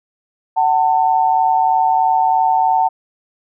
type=tone pair together; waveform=sine; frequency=752 / 895.1 Hz; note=F#5 / A5; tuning=+28 / +29 cents; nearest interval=minor third; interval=301 cents; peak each=-14 dBFS; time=0.56-2.89 s; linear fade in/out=20 ms; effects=none